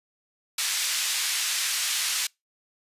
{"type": "band-pass noise", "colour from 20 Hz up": "white", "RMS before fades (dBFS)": -27, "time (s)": [0.58, 2.27], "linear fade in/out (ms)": 5, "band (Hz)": [1800, 7700], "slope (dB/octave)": 12, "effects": ["noise-tail reverb RT60 0.2 s tail -26 dB re dry", "resampled to 32000 Hz"]}